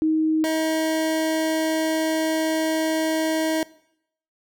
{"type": "tone pair in turn", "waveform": ["sine", "25% pulse"], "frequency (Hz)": [314.7, 317.8], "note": ["D#4", "D#4"], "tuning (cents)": [20, 37], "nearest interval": "unison", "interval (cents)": 17, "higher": "second", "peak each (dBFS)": [-17, -17], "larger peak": "neither", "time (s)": [[0.02, 0.44], [0.44, 3.63]], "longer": "second", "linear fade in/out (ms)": 0, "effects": ["noise-tail reverb RT60 0.7 s tail -20 dB re dry"]}